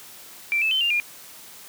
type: tone with pitch steps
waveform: sine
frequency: 2347 / 2616 / 3073 / 2797 / 2412 Hz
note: D7 / E7 / G7 / F7 / D7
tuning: -2 / -14 / -35 / +2 / +46 cents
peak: -19 dBFS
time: 0.52-1 s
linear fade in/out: 0 ms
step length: 96 ms
effects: white hiss -44 dBFS RMS until 1.68 s + high-pass 100 Hz 12 dB/octave